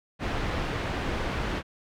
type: low-pass noise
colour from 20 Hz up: pink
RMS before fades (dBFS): -30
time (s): 0.19-1.63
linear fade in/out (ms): 50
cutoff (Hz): 2700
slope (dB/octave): 12
effects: none